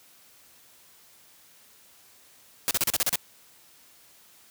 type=noise bursts; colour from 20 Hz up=white; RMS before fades=-24 dBFS; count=8; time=2.68-3.157 s; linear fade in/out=0 ms; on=29 ms; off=35 ms; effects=white hiss -56 dBFS RMS until 4.5 s + high-pass 60 Hz 12 dB/octave